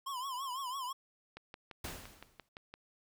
square tone with vibrato, 1046.5 Hz, C6, in tune, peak -38 dBFS, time 0.06-0.93 s, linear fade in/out 10 ms, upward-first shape triangle, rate 6 Hz, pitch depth 140 cents each way
click train, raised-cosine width 0.3 ms, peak -31 dBFS, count 9, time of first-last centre 1.37-2.74 s, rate 5.84 Hz
pink noise with exponential decay, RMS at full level -40 dBFS, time 1.84-2.49 s, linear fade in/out 5 ms, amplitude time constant 140 ms
effects none

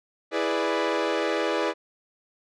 sawtooth chord, E dominant seventh, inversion none, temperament equal, 329.6 / 415.3 / 493.9 / 587.3 Hz, E4 / G#4 / B4 / D5, 0 / 0 / 0 / 0 cents, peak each -25 dBFS, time 0.31-1.74 s, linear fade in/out 50 ms, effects low-pass 4000 Hz 12 dB/octave

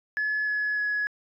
sine tone with pitch steps, 1709 / 1697.2 / 1685.5 Hz, G#6 / G#6 / G#6, +49 / +37 / +25 cents, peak -23 dBFS, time 0.17-1.07 s, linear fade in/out 0 ms, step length 300 ms, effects tanh soft clip ceiling -21 dBFS

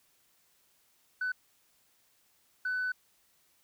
sine tone bursts at uneven times, 1500 Hz, F#6, 23 cents sharp, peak -28 dBFS, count 2, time 1.21-1.32 / 2.65-2.92 s, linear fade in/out 5 ms, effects tanh soft clip ceiling -27 dBFS + white hiss -69 dBFS RMS until 3.63 s

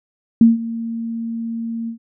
sine tone with ADSR envelope, 229.2 Hz, A#3, 29 cents flat, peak -4 dBFS, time 0.41-1.98 s, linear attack 3 ms, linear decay 160 ms, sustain -18 dB, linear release 99 ms, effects none

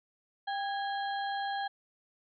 sine tone with sample-and-hold, 794 Hz, G5, 22 cents sharp, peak -31 dBFS, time 0.47-1.68 s, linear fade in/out 10 ms, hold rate 2450 Hz, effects resampled to 11025 Hz

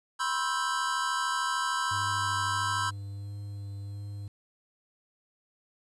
square chord, C major seventh, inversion third, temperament equal with one note detuned, 987.8 / 1061.1 / 1318.5 / 1568 Hz, B5 / C6 / E6 / G6, 0 / +24 / 0 / 0 cents, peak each -34 dBFS, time 0.19-2.91 s, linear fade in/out 20 ms
triangle tone with vibrato, 100.7 Hz, G2, 47 cents sharp, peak -34 dBFS, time 1.91-4.28 s, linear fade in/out 5 ms, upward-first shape sine, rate 1.5 Hz, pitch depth 16 cents each way
effects resampled to 24000 Hz + 10-bit

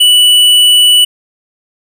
sine tone with tanh clipping, 2960 Hz, F#7, in tune, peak -5 dBFS, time 0-1.05 s, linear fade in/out 10 ms, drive 13 dB, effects none

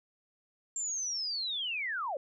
sine linear sweep, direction down, 7410 to 504 Hz, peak -32 dBFS, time 0.76-2.17 s, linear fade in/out 2 ms, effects none

